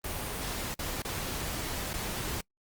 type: noise with dropouts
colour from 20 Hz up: pink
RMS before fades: -35 dBFS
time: 0.04-2.41 s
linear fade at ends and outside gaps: 5 ms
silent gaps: 0.744-0.79 / 1.022-1.048 / 1.934-1.938 s
effects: noise-tail reverb RT60 0.1 s tail -25 dB re dry + Opus 32 kbps